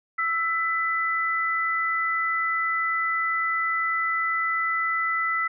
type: tone pair together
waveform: sine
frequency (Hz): 1324.9 / 1997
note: E6 / B6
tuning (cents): +8 / +19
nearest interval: perfect fifth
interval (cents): 711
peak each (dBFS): -25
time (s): 0.18-5.48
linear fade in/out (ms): 10
effects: none